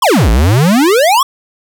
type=exponential two-way sweep; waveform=square; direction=down then up; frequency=1152 to 51.91 to 1152 Hz; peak=-7 dBFS; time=0.02-1.23 s; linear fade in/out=5 ms; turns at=0.3 s; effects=none